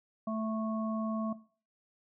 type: harmonic tone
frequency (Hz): 220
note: A3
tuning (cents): 0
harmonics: 1 / 3 / 5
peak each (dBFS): -33 / -37 / -41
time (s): 0.27-1.33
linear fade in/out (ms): 5
effects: noise-tail reverb RT60 0.4 s tail -17 dB re dry